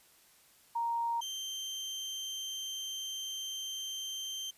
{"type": "tone pair in turn", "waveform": ["sine", "30% pulse"], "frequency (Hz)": [932.3, 3136], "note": ["A#5", "G7"], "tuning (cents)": [0, 0], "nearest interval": "octave + major sixth", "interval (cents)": 2100, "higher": "second", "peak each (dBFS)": [-30, -34], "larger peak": "first", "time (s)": [[0.75, 1.21], [1.21, 4.51]], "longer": "second", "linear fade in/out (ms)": 10, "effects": ["white hiss -63 dBFS RMS until 4.57 s", "resampled to 32000 Hz"]}